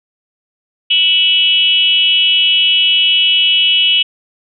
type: tone with frequency modulation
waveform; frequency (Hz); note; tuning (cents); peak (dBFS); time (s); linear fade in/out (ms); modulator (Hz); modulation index
sine; 2957; F#7; -2; -8; 0.9-4.03; 10; 341; 0.82
effects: none

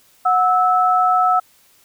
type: tone pair together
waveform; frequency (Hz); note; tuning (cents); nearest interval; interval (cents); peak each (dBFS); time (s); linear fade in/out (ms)
sine; 733 / 1307.2; F#5 / E6; -16 / -15; minor seventh; 1001; -15; 0.25-1.4; 10
effects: white hiss -54 dBFS RMS until 1.84 s

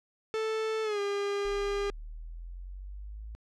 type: tone with pitch glide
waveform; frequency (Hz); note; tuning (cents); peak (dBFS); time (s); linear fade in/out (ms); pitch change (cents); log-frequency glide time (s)
45% pulse; 440 to 403.5; A4 to G#4; 0 to -50; -29; 0.34-1.9; 0; -150; 0.83-1
type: exponential sweep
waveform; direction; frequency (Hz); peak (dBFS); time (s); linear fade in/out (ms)
sine; up; 32.54 to 55; -39; 1.45-3.35; 0
effects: low-pass 5000 Hz 12 dB/octave

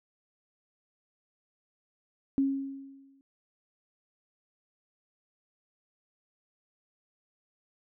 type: tone with exponential decay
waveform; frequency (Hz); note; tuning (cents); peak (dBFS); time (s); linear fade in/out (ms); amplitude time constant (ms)
sine; 272.9; C#4; -27; -21; 2.38-3.21; 0; 180
effects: none

